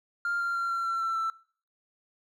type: tone with pitch steps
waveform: triangle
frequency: 1398 / 1386.7 / 1375.6 / 1364.5 / 1353.5 / 1342.6 / 1331.8 Hz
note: F6 / F6 / F6 / F6 / E6 / E6 / E6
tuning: +1 / -13 / -27 / -41 / +45 / +31 / +17 cents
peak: -24 dBFS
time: 0.25-1.3 s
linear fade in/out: 2 ms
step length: 150 ms
effects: noise-tail reverb RT60 0.5 s tail -23 dB re dry + tanh soft clip ceiling -22 dBFS